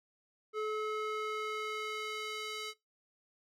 square tone with band-pass filter sweep, 430 Hz, A4, 40 cents flat, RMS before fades -38 dBFS, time 0.53-2.74 s, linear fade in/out 50 ms, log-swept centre 900 to 3700 Hz, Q 0.96, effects noise-tail reverb RT60 0.2 s tail -20 dB re dry

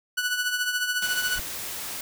sawtooth tone with tremolo, 1480 Hz, F#6, in tune, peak -18 dBFS, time 0.17-1.39 s, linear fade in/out 10 ms, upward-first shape triangle, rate 14 Hz, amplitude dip 65%
white noise, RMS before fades -34 dBFS, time 1.02-2.01 s, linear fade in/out 2 ms
brown noise with exponential growth, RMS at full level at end -31 dBFS, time 1.28-1.4 s, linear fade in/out 1 ms, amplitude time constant 24 ms
effects none

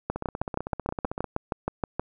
two click trains, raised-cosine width 1 ms, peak -17 / -12 dBFS, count 18 / 13, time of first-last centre 0.16-1.243 / 0.1-1.996 s, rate 15.7 / 6.33 Hz, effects none

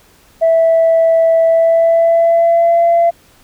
sine tone with pitch glide, 657 to 680.2 Hz, E5 to F5, -6 to -46 cents, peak -6 dBFS, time 0.41-3.11 s, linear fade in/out 20 ms, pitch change +60 cents, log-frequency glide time 1.44-2.83 s, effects tanh soft clip ceiling -4 dBFS + pink hiss -48 dBFS RMS until 3.43 s

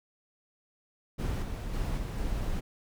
brown noise with level steps, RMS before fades -31 / -35 / -31 / -34 / -32 dBFS, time 1.18-2.61 s, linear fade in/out 20 ms, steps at 1.42 / 1.73 / 1.97 / 2.17 s, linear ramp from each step 10 ms, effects none

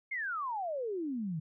sine exponential sweep, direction down, 2189 to 149.4 Hz, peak -33 dBFS, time 0.11-1.4 s, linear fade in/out 10 ms, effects none

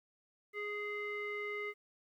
square tone with low-pass filter, 415.3 Hz, G#4, in tune, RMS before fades -40 dBFS, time 0.53-1.74 s, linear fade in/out 50 ms, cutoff 2100 Hz, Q 5.7, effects 12-bit

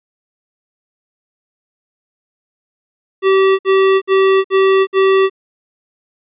square tone bursts, 385.2 Hz, G4, 30 cents flat, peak -9 dBFS, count 5, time 3.22-5.298 s, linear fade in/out 50 ms, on 370 ms, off 57 ms, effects resampled to 8000 Hz

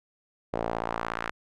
sawtooth tone with band-pass filter sweep, 56.9 Hz, A#1, 41 cents flat, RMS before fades -32 dBFS, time 0.53-1.31 s, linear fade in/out 5 ms, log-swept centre 580 to 1600 Hz, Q 1.6, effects none

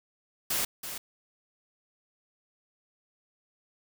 white noise with echo, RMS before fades -29 dBFS, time 0.5-0.65 s, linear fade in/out 5 ms, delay 330 ms, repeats 1, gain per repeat -9 dB, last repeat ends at 0.98 s, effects none

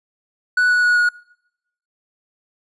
triangle tone with pitch steps, 1480 / 1469.8 / 1459.6 / 1449.5 Hz, F#6 / F#6 / F#6 / F#6, 0 / -12 / -24 / -36 cents, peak -11 dBFS, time 0.57-1.09 s, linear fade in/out 5 ms, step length 130 ms, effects noise-tail reverb RT60 0.8 s tail -24 dB re dry + resampled to 24000 Hz

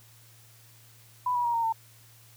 sine tone with pitch steps, 993 / 969.2 / 946 / 923.3 / 901.2 Hz, B5 / B5 / A#5 / A#5 / A5, +9 / -33 / +25 / -17 / +41 cents, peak -24 dBFS, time 1.26-1.725 s, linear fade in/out 5 ms, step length 93 ms, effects added 114 Hz sine -56 dBFS peak until 2.36 s + white hiss -57 dBFS RMS until 2.36 s

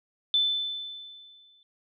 sine tone with exponential decay, 3520 Hz, A7, in tune, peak -19 dBFS, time 0.34-1.63 s, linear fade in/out 1 ms, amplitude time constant 280 ms, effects none

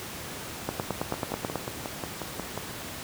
two click trains, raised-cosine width 1 ms, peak -17 / -13 dBFS, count 9 / 9, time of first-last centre 1.14-2.576 / 0.69-1.557 s, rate 5.57 / 9.23 Hz, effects pink hiss -38 dBFS RMS until 3.03 s + high-pass 80 Hz 12 dB/octave

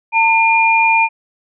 sine tone pair together, 901.8 / 2413 Hz, A5 / D7, +42 / +46 cents, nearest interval octave + perfect fourth, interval 1704 cents, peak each -12 dBFS, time 0.12-1.09 s, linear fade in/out 50 ms, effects none

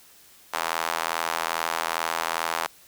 sawtooth tone with high-pass filter, 82.41 Hz, E2, in tune, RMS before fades -28 dBFS, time 0.53-2.67 s, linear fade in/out 10 ms, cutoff 940 Hz, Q 1.6, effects white hiss -53 dBFS RMS until 2.87 s

